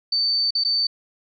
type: tone with dropouts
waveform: sine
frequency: 4558 Hz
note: C#8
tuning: 47 cents sharp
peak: -18 dBFS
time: 0.12-0.87 s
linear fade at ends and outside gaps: 5 ms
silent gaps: 0.507-0.55 / 0.638-0.648 s
effects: none